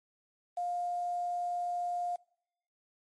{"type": "tone with quantisation", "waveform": "sine", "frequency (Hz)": 706, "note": "F5", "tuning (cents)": 19, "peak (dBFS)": -31, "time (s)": [0.57, 2.16], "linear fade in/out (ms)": 5, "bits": 9, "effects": ["noise-tail reverb RT60 0.7 s tail -25 dB re dry", "MP3 48 kbps"]}